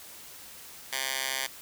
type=tone with high-pass filter; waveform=10% pulse; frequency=133.1 Hz; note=C3; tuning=30 cents sharp; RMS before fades=-32 dBFS; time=0.92-1.47 s; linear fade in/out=10 ms; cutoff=1800 Hz; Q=0.69; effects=white hiss -47 dBFS RMS until 1.61 s